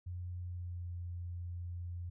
sine tone with pitch glide, 89 to 87.47 Hz, F2 to F2, +33 to +3 cents, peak -39 dBFS, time 0.06-2.1 s, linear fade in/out 10 ms, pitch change -30 cents, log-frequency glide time 0.42-0.9 s, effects none

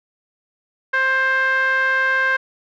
5% pulse tone with low-pass filter, 527 Hz, C5, 12 cents sharp, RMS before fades -18 dBFS, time 0.93-2.37 s, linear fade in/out 10 ms, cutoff 1600 Hz, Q 4.3, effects none

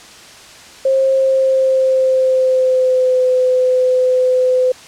sine tone with pitch glide, 533 to 508.6 Hz, C5 to C5, +32 to -49 cents, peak -10 dBFS, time 0.85-4.72 s, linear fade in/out 5 ms, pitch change -81 cents, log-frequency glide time 1.13-3.24 s, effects white hiss -38 dBFS RMS until 4.87 s + low-pass 7000 Hz 12 dB/octave

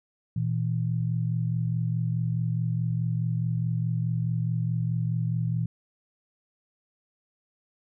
sine tone pair together, 117.9 / 162.64 Hz, A#2 / E3, +20 / -23 cents, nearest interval tritone, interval 557 cents, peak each -26 / -28 dBFS, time 0.36-5.66 s, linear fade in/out 5 ms, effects none

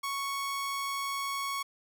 sawtooth tone, 1108.7 Hz, C#6, in tune, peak -28 dBFS, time 0.03-1.63 s, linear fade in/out 10 ms, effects none

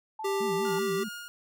sine tone, 875 Hz, A5, 10 cents flat, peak -34 dBFS, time 0.19-0.79 s, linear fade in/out 5 ms
square tone with pitch glide, 394.1 to 390.9 Hz, G4 to G4, +9 to -5 cents, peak -28 dBFS, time 0.24-1.04 s, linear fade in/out 10 ms, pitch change -14 cents, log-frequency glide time 0.57-0.86 s
sine tone with vibrato, 196 Hz, G3, in tune, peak -34 dBFS, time 0.4-1.09 s, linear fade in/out 10 ms, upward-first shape sine, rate 5.1 Hz, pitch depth 280 cents each way
sawtooth tone with tremolo, 1423 Hz, F6, 32 cents sharp, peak -34 dBFS, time 0.65-1.28 s, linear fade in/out 0 ms, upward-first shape sine, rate 2.7 Hz, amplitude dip 40%
effects none

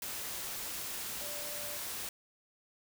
sine tone in noise, 587.3 Hz, D5, in tune, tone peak -47 dBFS, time 1.21-1.77 s, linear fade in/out 2 ms, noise white, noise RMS -40 dBFS, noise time 0.02-2.09 s, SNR -10 dB, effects none

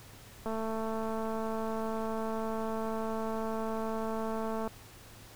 click train, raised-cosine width 1 ms, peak -23 dBFS, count 937, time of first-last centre 0.46-4.676 s, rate 222 Hz, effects added 108 Hz sine -56 dBFS peak until 5.35 s + pink hiss -53 dBFS RMS until 5.35 s

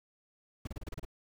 brown noise bursts, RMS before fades -39 dBFS, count 8, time 0.65-1.051 s, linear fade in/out 5 ms, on 23 ms, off 31 ms, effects none

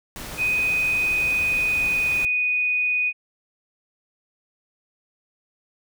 pink noise, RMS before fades -35 dBFS, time 0.16-2.25 s, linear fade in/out 0 ms
sine tone with pitch glide, 2500 to 2481 Hz, D#7 to D#7, +8 to -6 cents, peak -19 dBFS, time 0.37-3.13 s, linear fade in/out 50 ms, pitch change -14 cents, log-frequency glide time 0.95-2.44 s
effects none

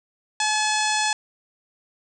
harmonic tone, 856 Hz, A5, 48 cents flat, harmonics 1 / 2 / 3 / 4 / 5 / 6 / 7 / 8 / 9 / 10, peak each -24 / -27 / -29 / -30 / -31 / -32 / -32 / -33 / -34 / -34 dBFS, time 0.4-1.13 s, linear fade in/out 2 ms, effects none

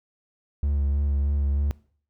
triangle tone with vibrato, 71 Hz, C#2, 42 cents sharp, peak -19 dBFS, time 0.63-1.71 s, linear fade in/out 0 ms, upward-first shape sine, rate 3.2 Hz, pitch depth 24 cents each way, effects noise-tail reverb RT60 0.5 s tail -21 dB re dry

